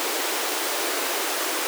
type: high-pass noise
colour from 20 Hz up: pink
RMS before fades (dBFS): -26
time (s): 0-1.67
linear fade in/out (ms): 0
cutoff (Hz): 310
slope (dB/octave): 48
effects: none